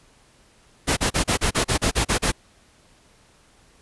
pink noise bursts, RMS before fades -20 dBFS, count 11, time 0.87-2.32 s, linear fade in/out 20 ms, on 100 ms, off 35 ms, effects pink hiss -56 dBFS RMS until 3.81 s + resampled to 24000 Hz

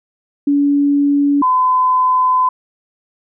sine tone pair in turn, 285.1 / 1016 Hz, C#4 / B5, +49 / +49 cents, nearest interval octave + minor seventh, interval 2200 cents, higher second, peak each -10 dBFS, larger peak neither, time 0.47-1.42 / 1.42-2.49 s, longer second, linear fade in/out 5 ms, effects none

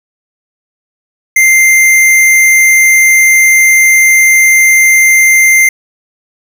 square tone, 2092 Hz, C7, 1 cent flat, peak -4 dBFS, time 1.36-5.69 s, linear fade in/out 5 ms, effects none

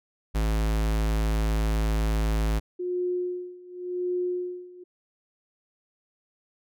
square tone, 53.9 Hz, A1, 35 cents flat, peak -23 dBFS, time 0.34-2.6 s, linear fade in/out 20 ms
sine tone with tremolo, 359.2 Hz, F4, 49 cents sharp, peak -24 dBFS, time 2.79-4.84 s, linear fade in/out 10 ms, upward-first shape sine, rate 0.9 Hz, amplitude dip 90%
effects none

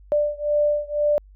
sine beating tone pair, 590 / 592 Hz, D5 / D5, +8 / +14 cents, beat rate 2 Hz, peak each -21 / -22 dBFS, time 0.12-1.18 s, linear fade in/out 0 ms, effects added 49 Hz sine -45 dBFS peak until 1.35 s

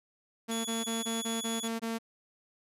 sawtooth tone bursts, 227.4 Hz, A#3, 43 cents flat, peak -28 dBFS, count 8, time 0.48-1.987 s, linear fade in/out 20 ms, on 170 ms, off 21 ms
20% pulse tone, 3400 Hz, G#7, 40 cents sharp, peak -30 dBFS, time 0.51-1.68 s, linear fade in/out 5 ms
effects resampled to 32000 Hz

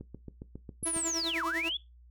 click train, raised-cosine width 3 ms, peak -29 dBFS, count 8, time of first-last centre 0.01-0.965 s, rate 7.33 Hz
sine linear two-way sweep, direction down then up, 11175 to 932.3 to 3494 Hz, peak -30 dBFS, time 0.83-1.77 s, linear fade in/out 5 ms, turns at 1.44 s
sawtooth tone with tremolo, 330 Hz, E4, 2 cents sharp, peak -28 dBFS, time 0.85-1.7 s, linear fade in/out 20 ms, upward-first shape triangle, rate 10 Hz, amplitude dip 85%
effects noise-tail reverb RT60 0.2 s tail -18 dB re dry + added 60 Hz sine -53 dBFS peak until 2.1 s

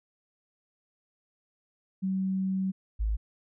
sine tone pair in turn, 190.1 / 53.35 Hz, F#3 / G#1, +47 / +47 cents, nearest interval octave + minor seventh, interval 2200 cents, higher first, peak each -26 / -25 dBFS, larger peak second, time 2.02-2.72 / 2.99-3.17 s, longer first, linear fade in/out 20 ms, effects none

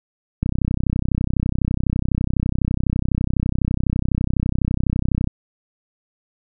click train, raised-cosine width 5 ms, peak -7 dBFS, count 156, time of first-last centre 0.43-5.274 s, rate 32 Hz, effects none

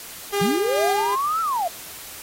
sawtooth tone with tremolo, 403.6 Hz, G#4, 49 cents flat, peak -16 dBFS, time 0.32-1.16 s, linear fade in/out 20 ms, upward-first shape sine, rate 2.3 Hz, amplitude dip 50%
sine linear two-way sweep, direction up then down, 155.56 to 1358 to 649 Hz, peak -20 dBFS, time 0.41-1.68 s, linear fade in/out 5 ms, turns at 1.41 s
effects white hiss -38 dBFS RMS until 2.22 s + AAC 48 kbps

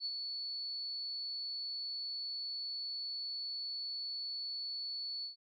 sine tone with ADSR envelope, 4435 Hz, C#8, in tune, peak -34 dBFS, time 0-5.36 s, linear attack 53 ms, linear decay 48 ms, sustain -4 dB, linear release 120 ms, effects none

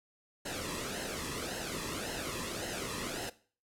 pink noise with flanger, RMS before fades -38 dBFS, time 0.45-3.3 s, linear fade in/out 10 ms, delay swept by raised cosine 0.85 to 1.37 ms, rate 1.8 Hz, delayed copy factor -0.7, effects noise-tail reverb RT60 0.4 s tail -17 dB re dry + low-pass 11000 Hz 12 dB/octave

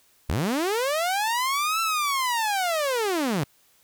sawtooth linear two-way sweep, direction up then down, 52.2 to 1345 to 128.2 Hz, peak -19 dBFS, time 0.29-3.44 s, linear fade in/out 5 ms, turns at 1.81 s, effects white hiss -61 dBFS RMS until 3.83 s

